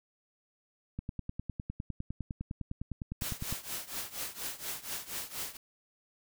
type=click train; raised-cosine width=5 ms; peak=-24 dBFS; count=26; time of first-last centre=0.99-3.525 s; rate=9.86 Hz
type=noise with tremolo; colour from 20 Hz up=white; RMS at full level=-36 dBFS; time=3.21-5.57 s; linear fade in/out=2 ms; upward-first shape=triangle; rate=4.2 Hz; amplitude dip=90%
effects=none